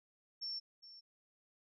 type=tone with echo; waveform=sine; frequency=5430 Hz; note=F8; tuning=50 cents flat; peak=-39 dBFS; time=0.41-0.6 s; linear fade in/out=20 ms; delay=410 ms; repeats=1; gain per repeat=-14 dB; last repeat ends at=1.01 s; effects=none